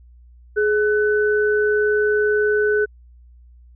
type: tone pair together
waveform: sine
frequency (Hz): 420.9 / 1500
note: G#4 / F#6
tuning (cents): +23 / +23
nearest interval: octave + minor seventh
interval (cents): 2200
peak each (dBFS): -16 / -21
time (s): 0.56-2.86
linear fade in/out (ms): 20
effects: added 60 Hz sine -44 dBFS peak until 3.75 s